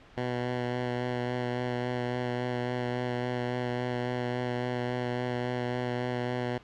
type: tone with vibrato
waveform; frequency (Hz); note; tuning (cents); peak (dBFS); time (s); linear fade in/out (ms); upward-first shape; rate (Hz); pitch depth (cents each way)
10% pulse; 123.47; B2; 0; -21; 0.17-6.58; 5; sine; 3.6; 15
effects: pink hiss -54 dBFS RMS until 6.63 s + low-pass 3000 Hz 12 dB/octave